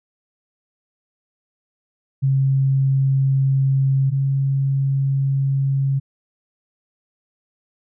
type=tone pair in turn; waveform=sine; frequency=135.2 / 136.61 Hz; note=C#3 / C#3; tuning=-43 / -25 cents; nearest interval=unison; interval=18 cents; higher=second; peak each=-14 / -16 dBFS; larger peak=first; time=2.22-4.11 / 4.11-6 s; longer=neither; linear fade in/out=20 ms; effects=none